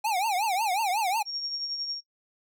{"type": "tone with vibrato", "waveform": "square", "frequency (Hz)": 810, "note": "G#5", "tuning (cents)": -43, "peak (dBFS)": -25, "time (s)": [0.04, 1.23], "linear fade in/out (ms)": 10, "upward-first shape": "triangle", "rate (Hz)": 5.5, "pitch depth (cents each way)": 250}
{"type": "tone with tremolo", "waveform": "sine", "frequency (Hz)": 5550, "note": "F8", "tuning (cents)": -12, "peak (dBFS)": -28, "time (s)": [1.25, 2.01], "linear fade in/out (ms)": 50, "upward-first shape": "triangle", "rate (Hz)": 11, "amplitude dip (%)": 55}
{"effects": ["noise-tail reverb RT60 0.1 s tail -20 dB re dry"]}